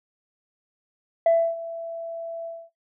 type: tone with ADSR envelope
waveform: sine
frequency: 666 Hz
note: E5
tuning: 18 cents sharp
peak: -12 dBFS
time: 1.26-2.7 s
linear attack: 3 ms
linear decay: 290 ms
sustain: -18 dB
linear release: 240 ms
effects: noise-tail reverb RT60 0.2 s tail -22 dB re dry + tanh soft clip ceiling -12 dBFS